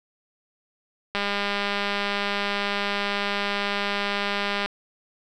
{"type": "click train", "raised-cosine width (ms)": 0.3, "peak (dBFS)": -10, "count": 710, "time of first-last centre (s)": [1.15, 4.66], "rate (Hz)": 202, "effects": []}